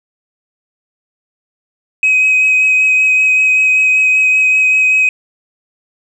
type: tone with vibrato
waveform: sine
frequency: 2531 Hz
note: D#7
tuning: 29 cents sharp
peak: -6 dBFS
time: 2.03-5.09 s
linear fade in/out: 2 ms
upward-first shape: sine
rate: 5.2 Hz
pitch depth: 12 cents each way
effects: tanh soft clip ceiling -5 dBFS + 8-bit